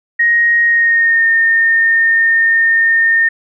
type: tone with pitch glide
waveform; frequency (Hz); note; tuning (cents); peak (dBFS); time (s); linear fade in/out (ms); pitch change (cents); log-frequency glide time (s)
sine; 1875 to 1825.8; A#6 to A#6; +10 to -36; -8; 0.19-3.29; 10; -46; 0.64-1.27
effects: none